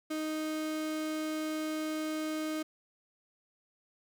35% pulse tone, 311.1 Hz, D#4, in tune, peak -31 dBFS, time 0.1-2.63 s, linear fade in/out 10 ms, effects none

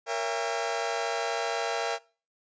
sawtooth chord, A# diminished seventh, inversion none, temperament just, 466.2 / 559.4 / 671.3 / 805.5 Hz, A#4 / C#5 / E5 / G5, 0 / +16 / +31 / +47 cents, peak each -29 / -33 / -29 / -30 dBFS, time 0.06-1.99 s, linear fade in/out 50 ms, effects noise-tail reverb RT60 0.4 s tail -23 dB re dry + resampled to 16000 Hz

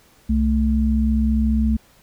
sine tone pair together, 65.41 / 220 Hz, C2 / A3, 0 / 0 cents, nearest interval octave + major sixth, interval 2100 cents, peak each -18 dBFS, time 0.29-1.77 s, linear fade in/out 10 ms, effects pink hiss -54 dBFS RMS until 2.02 s

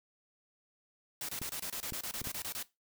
white noise bursts, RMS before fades -39 dBFS, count 14, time 1.21-2.627 s, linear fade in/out 2 ms, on 78 ms, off 25 ms
clicks, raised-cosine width 3 ms, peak -29 dBFS, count 4, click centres 1.416 / 1.923 / 2.216 / 2.272 s
effects noise-tail reverb RT60 0.2 s tail -17 dB re dry

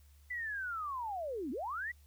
sine linear two-way sweep, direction down then up, 2008 to 233.1 to 2008 Hz, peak -36 dBFS, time 0.3-1.92 s, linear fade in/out 10 ms, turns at 1.51 s, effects added 72 Hz sine -58 dBFS peak until 2.06 s + white hiss -70 dBFS RMS until 2.06 s

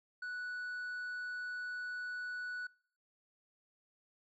sine tone with tanh clipping, 1478 Hz, F#6, 2 cents flat, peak -40 dBFS, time 0.22-2.67 s, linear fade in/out 5 ms, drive 4 dB, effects noise-tail reverb RT60 0.6 s tail -26 dB re dry

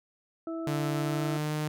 harmonic tone, 328.3 Hz, E4, 7 cents flat, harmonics 1 / 2 / 4, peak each -33 / -39 / -45 dBFS, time 0.47-1.37 s, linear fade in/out 2 ms
sawtooth tone with pitch glide, 146.83 to 152.18 Hz, D3 to D#3, 0 to -38 cents, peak -25 dBFS, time 0.67-1.68 s, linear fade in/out 2 ms, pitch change +62 cents, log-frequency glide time 1.01-1.53 s
effects none

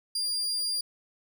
35% pulse tone, 4798 Hz, D8, 36 cents sharp, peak -26 dBFS, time 0.15-0.81 s, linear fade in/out 5 ms, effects none

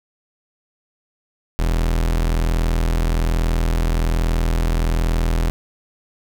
40% pulse tone, 41.2 Hz, E1, in tune, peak -15 dBFS, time 1.59-5.5 s, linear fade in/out 0 ms, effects none

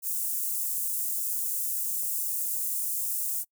white high-pass noise, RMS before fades -30 dBFS, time 0.02-3.45 s, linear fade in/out 50 ms, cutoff 7900 Hz, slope 24 dB/octave, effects noise-tail reverb RT60 0.1 s tail -25 dB re dry

